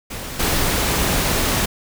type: noise with level steps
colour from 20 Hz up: pink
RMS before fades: -30 / -19 dBFS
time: 0.1-1.66 s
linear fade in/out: 10 ms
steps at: 0.39 s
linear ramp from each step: 10 ms
effects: none